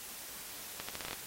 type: accelerating click train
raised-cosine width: 0.2 ms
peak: -21 dBFS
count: 8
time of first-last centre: 0.8-1.131 s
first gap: 86 ms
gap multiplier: 0.79
effects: white hiss -46 dBFS RMS until 1.26 s + AAC 48 kbps